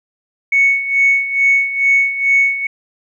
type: tone with tremolo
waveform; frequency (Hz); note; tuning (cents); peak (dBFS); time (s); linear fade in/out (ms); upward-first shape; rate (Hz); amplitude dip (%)
sine; 2217; C#7; 0; -7; 0.52-2.67; 5; sine; 2.3; 75
effects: tanh soft clip ceiling -3 dBFS